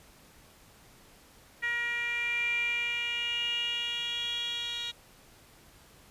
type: tone with band-pass filter sweep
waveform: 10% pulse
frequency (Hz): 474.8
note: A#4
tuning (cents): +32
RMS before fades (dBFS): -32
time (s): 1.62-4.92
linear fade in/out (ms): 20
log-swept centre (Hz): 2000 to 3700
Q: 8.1
effects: pink hiss -57 dBFS RMS until 6.1 s + resampled to 32000 Hz

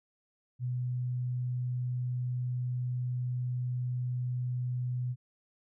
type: tone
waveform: sine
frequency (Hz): 124.5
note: B2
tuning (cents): +14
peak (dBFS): -30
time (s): 0.59-5.16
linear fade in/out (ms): 50
effects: none

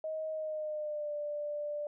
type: tone with pitch glide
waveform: sine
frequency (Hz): 629 to 590.3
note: D#5 to D5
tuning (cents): +19 to +9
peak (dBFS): -34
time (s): 0.04-1.87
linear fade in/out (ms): 2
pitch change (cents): -110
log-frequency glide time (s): 0.31-1.13
effects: none

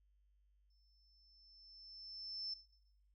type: tone with exponential growth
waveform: sine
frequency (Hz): 5300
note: E8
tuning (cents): +9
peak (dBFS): -40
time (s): 0.7-2.54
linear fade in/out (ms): 5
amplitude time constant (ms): 400
effects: noise-tail reverb RT60 0.9 s tail -18 dB re dry + added 50 Hz sine -70 dBFS peak until 3.14 s

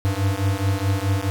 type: beating tone pair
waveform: square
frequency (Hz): 95.7 / 100.4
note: G2 / G2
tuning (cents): -41 / +42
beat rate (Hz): 4.7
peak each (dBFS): -23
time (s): 0.05-1.3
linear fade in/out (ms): 0
effects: none

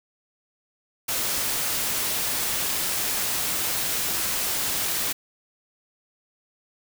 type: noise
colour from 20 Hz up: white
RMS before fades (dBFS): -26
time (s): 1.08-5.13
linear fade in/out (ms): 10
effects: none

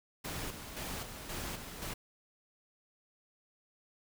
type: noise with tremolo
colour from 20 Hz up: pink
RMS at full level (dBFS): -40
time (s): 0.24-1.94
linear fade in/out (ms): 10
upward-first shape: square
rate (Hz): 1.9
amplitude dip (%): 50
effects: none

